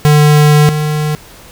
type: tone pair in turn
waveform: square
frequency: 149.5 / 151.5 Hz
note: D3 / D#3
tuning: +31 / -46 cents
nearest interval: unison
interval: 23 cents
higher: second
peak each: -5 / -13 dBFS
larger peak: first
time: 0.05-0.69 / 0.69-1.15 s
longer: first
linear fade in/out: 0 ms
effects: pink hiss -37 dBFS RMS until 1.51 s